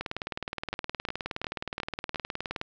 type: two click trains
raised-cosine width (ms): 0.3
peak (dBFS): -16 / -15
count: 51 / 5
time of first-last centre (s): 0.01-2.614 / 0.73-2.159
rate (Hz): 19.2 / 2.8
effects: resampled to 16000 Hz + 8-bit